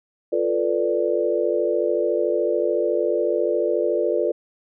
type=chord; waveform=sine; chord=B half-diminished seventh; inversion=second; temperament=equal; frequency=349.2 / 440 / 493.9 / 587.3 Hz; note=F4 / A4 / B4 / D5; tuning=0 / 0 / 0 / 0 cents; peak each=-24 dBFS; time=0.32-4.32 s; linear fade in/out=10 ms; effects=none